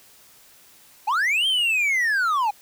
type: linear two-way sweep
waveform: triangle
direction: up then down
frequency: 778 to 3200 to 797 Hz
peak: -17 dBFS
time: 1.07-2.51 s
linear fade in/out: 10 ms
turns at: 1.47 s
effects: white hiss -52 dBFS RMS until 2.61 s